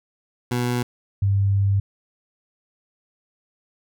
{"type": "tone pair in turn", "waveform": ["20% pulse", "sine"], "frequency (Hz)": [122.4, 99.04], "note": ["B2", "G2"], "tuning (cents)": [-15, 18], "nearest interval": "major third", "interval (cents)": 367, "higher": "first", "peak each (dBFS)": -16, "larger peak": "neither", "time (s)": [[0.51, 0.83], [1.22, 1.8]], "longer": "second", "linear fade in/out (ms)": 5, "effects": []}